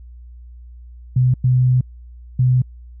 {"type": "tone bursts at uneven times", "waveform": "sine", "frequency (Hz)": 126.7, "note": "B2", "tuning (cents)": 45, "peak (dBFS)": -11, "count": 3, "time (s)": [[1.16, 1.34], [1.44, 1.81], [2.39, 2.62]], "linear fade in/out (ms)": 5, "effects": ["added 60 Hz sine -36 dBFS peak until 3 s"]}